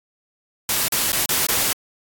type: noise with dropouts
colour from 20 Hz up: white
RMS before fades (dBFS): -20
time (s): 0.69-1.73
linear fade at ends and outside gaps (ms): 2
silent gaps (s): 0.883-0.921 / 1.12-1.129 / 1.259-1.29 / 1.467-1.486
effects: AAC 64 kbps